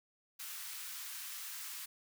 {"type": "high-pass noise", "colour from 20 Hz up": "white", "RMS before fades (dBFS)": -45, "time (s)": [0.39, 1.86], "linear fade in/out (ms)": 10, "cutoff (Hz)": 1100, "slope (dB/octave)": 24, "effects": []}